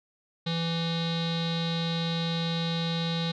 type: tone with low-pass filter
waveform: square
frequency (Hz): 166.5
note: E3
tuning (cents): +18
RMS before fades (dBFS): -29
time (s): 0.46-3.32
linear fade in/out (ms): 10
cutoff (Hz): 3900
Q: 9.8
effects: none